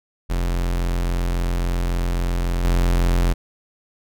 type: tone with level steps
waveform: 45% pulse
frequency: 43.65 Hz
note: F1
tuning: in tune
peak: -19 / -15 dBFS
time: 0.29-3.34 s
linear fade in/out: 20 ms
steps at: 2.64 s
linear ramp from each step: 5 ms
effects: none